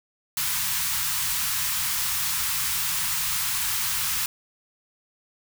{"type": "band-stop noise", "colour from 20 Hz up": "white", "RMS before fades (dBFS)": -26, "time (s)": [0.37, 4.26], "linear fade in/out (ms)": 2, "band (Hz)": [180, 890], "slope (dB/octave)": 48, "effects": []}